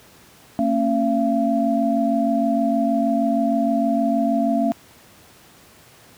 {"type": "tone cluster", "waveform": "sine", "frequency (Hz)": [227.5, 273.9, 679], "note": ["A#3", "C#4", "F5"], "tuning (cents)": [-42, -21, -49], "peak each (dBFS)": -21, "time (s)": [0.59, 4.72], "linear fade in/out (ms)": 0, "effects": ["pink hiss -49 dBFS RMS until 6.17 s", "high-pass 80 Hz 12 dB/octave"]}